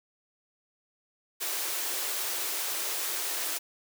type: high-pass noise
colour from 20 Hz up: white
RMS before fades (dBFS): -32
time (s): 1.4-3.59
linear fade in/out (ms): 20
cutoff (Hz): 300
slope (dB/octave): 96
effects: none